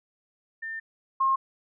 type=tone pair in turn; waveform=sine; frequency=1800 / 1070.3 Hz; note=A6 / C6; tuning=+39 / +39 cents; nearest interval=major sixth; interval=900 cents; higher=first; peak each=-32 / -20 dBFS; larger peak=second; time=0.62-0.8 / 1.2-1.36 s; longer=first; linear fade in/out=10 ms; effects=none